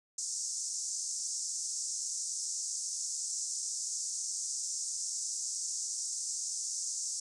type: band-pass noise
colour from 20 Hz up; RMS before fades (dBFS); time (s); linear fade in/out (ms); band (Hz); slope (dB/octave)
pink; -37; 0.18-7.2; 5; 5600 to 8300; 48
effects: resampled to 24000 Hz